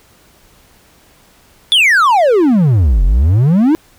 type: exponential two-way sweep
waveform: triangle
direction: down then up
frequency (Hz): 3557 to 41.78 to 333.8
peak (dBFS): -5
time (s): 1.72-3.75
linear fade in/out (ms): 0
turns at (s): 3.04
effects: pink hiss -48 dBFS RMS until 3.98 s